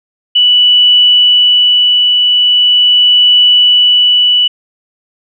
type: tone with tremolo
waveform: sine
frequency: 2960 Hz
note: F#7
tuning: in tune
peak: -3 dBFS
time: 0.35-4.48 s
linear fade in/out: 10 ms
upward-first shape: triangle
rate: 0.41 Hz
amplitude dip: 30%
effects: none